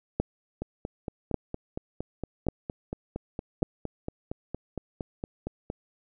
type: two click trains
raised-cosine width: 2 ms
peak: -19 / -11 dBFS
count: 23 / 4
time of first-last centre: 0.62-5.701 / 0.2-3.629 s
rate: 4.33 / 0.875 Hz
effects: none